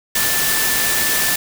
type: tone in noise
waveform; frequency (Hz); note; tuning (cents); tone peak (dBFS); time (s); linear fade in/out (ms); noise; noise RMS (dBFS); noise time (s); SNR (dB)
sine; 1760; A6; 0; -23; 0.15-1.36; 5; white; -18; 0.15-1.36; -8
effects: none